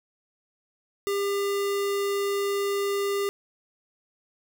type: tone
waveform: square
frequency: 400.5 Hz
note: G4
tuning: 37 cents sharp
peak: -25 dBFS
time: 1.07-3.29 s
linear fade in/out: 0 ms
effects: none